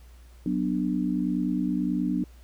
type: chord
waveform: sine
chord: B minor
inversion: second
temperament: just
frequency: 185.21 / 246.9 / 296.3 Hz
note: F#3 / B3 / D4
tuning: +2 / 0 / +15 cents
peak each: -28 dBFS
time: 0.46-2.24 s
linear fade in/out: 2 ms
effects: added 60 Hz sine -47 dBFS peak until 2.43 s + pink hiss -60 dBFS RMS until 2.43 s